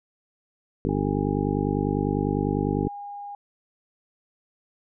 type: harmonic tone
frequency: 50 Hz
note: G1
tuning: 35 cents sharp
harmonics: 1 / 2 / 3 / 4 / 5 / 6 / 7 / 8 / 9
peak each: -33 / -32 / -29 / -32 / -29 / -29 / -34 / -30 / -34 dBFS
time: 0.85-2.88 s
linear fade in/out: 0 ms
type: tone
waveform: sine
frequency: 813 Hz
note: G#5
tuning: 37 cents flat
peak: -34 dBFS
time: 0.89-3.35 s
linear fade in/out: 2 ms
effects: none